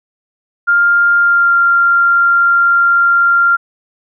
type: tone with pitch glide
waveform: sine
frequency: 1401 to 1388.1 Hz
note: F6 to F6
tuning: +5 to -11 cents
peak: -7 dBFS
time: 0.67-3.57 s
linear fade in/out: 20 ms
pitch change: -16 cents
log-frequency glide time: 1.18-1.56 s
effects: none